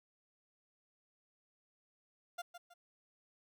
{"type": "tone with echo", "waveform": "30% pulse", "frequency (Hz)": 698.5, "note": "F5", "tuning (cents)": 0, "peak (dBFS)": -37, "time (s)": [2.38, 2.42], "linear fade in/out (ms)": 10, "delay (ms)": 160, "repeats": 2, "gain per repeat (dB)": -9, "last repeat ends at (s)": 2.74, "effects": []}